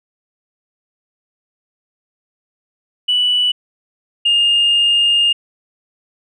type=tone pair in turn; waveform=sine; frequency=2960 / 2827 Hz; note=F#7 / F7; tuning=0 / +20 cents; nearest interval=minor second; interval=80 cents; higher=first; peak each=-11 / -9 dBFS; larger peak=second; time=3.08-3.52 / 4.25-5.33 s; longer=second; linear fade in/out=10 ms; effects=tanh soft clip ceiling -7 dBFS